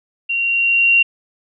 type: tone with level ramp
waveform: sine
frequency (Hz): 2756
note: F7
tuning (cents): -24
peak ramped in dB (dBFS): -17 to -8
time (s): 0.29-1.03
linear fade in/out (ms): 10
effects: none